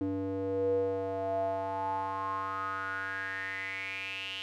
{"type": "tone with band-pass filter sweep", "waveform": "square", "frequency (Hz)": 96.5, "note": "G2", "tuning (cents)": -27, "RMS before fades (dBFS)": -34, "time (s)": [0.01, 4.42], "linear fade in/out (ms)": 0, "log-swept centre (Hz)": [340, 3000], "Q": 7.5, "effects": []}